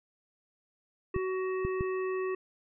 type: harmonic tone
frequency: 374.5 Hz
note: F#4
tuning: 21 cents sharp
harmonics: 1 / 3 / 5 / 7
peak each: -30 / -40 / -44 / -47 dBFS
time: 1.14-2.35 s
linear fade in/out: 5 ms
type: clicks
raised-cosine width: 5 ms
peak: -21 dBFS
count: 3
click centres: 1.163 / 1.65 / 1.809 s
effects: none